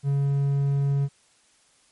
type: tone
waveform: triangle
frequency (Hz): 140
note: C#3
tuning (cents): +18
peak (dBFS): -18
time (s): 0.03-1.09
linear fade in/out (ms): 50
effects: white hiss -61 dBFS RMS until 1.91 s + MP3 48 kbps